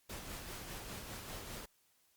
pink noise with tremolo, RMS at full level -45 dBFS, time 0.09-1.66 s, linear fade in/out 10 ms, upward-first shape sine, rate 5 Hz, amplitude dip 35%, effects white hiss -73 dBFS RMS until 2.16 s + Opus 48 kbps

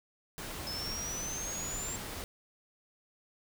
pink noise, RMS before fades -41 dBFS, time 0.38-2.24 s, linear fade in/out 0 ms
sine exponential sweep, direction up, 5180 to 7450 Hz, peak -37 dBFS, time 0.67-1.96 s, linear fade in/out 0 ms
effects none

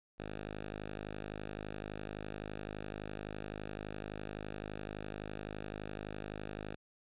5% pulse tone, 51.8 Hz, G#1, 4 cents flat, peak -30 dBFS, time 0.18-6.76 s, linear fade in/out 20 ms, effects resampled to 8000 Hz

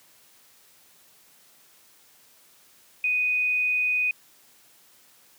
sine tone, 2489 Hz, D#7, in tune, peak -21 dBFS, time 3.04-4.11 s, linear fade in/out 2 ms, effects white hiss -57 dBFS RMS until 5.38 s + high-pass 100 Hz 12 dB/octave

